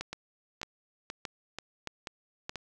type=two click trains; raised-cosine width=0.2 ms; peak=-20 / -18 dBFS; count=6 / 5; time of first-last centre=0.13-2.557 / 0.01-2.494 s; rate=2.06 / 1.61 Hz; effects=none